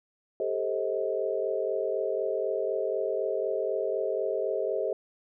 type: chord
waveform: sine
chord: A half-diminished seventh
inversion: third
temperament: just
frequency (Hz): 396 / 440 / 528 / 633.6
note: G4 / A4 / C5 / Eb5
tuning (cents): +18 / 0 / +16 / +31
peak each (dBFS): -32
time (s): 0.4-4.93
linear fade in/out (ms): 2
effects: none